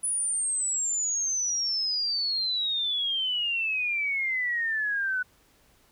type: exponential sweep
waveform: sine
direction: down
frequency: 9990 to 1480 Hz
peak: -25 dBFS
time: 0.03-5.23 s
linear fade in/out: 10 ms
effects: pink hiss -62 dBFS RMS until 5.91 s